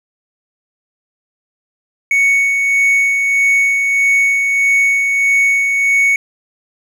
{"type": "tone with tremolo", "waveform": "triangle", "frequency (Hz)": 2223, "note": "C#7", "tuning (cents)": 4, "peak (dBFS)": -7, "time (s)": [2.11, 6.16], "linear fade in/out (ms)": 2, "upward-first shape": "sine", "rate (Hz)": 1.6, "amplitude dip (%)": 35, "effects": []}